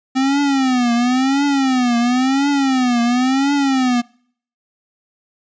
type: tone with vibrato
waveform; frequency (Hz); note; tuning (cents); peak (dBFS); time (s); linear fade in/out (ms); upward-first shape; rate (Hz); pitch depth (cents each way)
square; 259.4; C4; -15; -14; 0.15-4.02; 20; triangle; 0.96; 180
effects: noise-tail reverb RT60 0.6 s tail -26 dB re dry + resampled to 16000 Hz